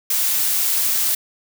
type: noise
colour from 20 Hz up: blue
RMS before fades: -19 dBFS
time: 0.1-1.15 s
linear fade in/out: 5 ms
effects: none